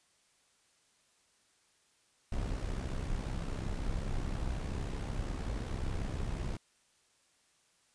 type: noise with amplitude modulation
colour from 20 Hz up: brown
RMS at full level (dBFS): -33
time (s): 2.32-6.57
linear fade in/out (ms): 5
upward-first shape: sine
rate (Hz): 65.5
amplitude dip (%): 60
effects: white hiss -70 dBFS RMS until 7.94 s + resampled to 22050 Hz